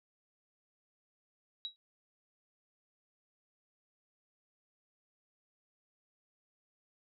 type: tone with exponential decay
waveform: sine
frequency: 3865 Hz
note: B7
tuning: 38 cents flat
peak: -33 dBFS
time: 1.65-1.76 s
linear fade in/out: 0 ms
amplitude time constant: 23 ms
effects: none